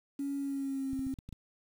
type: tone with pitch glide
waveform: sine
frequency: 279.6 to 266.2 Hz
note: C#4 to C4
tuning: +15 to +30 cents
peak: -32 dBFS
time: 0.19-1.14 s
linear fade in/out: 5 ms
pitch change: -85 cents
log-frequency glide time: 0.38-0.97 s
type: clicks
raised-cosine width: 5 ms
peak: -32 dBFS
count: 7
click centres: 0.932 / 0.992 / 1.067 / 1.139 / 1.188 / 1.29 / 1.327 s
effects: 9-bit